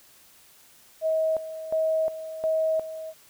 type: tone with tremolo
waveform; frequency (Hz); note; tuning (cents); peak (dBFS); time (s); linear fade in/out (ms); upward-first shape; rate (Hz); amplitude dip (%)
sine; 637; D#5; +41; -21; 1.01-3.14; 50; square; 1.4; 75
effects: white hiss -55 dBFS RMS until 3.29 s